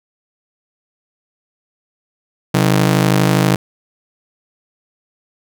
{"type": "ring-modulated tone", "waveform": "sawtooth", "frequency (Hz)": 154.7, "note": "D#3", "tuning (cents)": -10, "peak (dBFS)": -4, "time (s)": [2.54, 3.56], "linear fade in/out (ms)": 5, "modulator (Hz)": 26.2, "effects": []}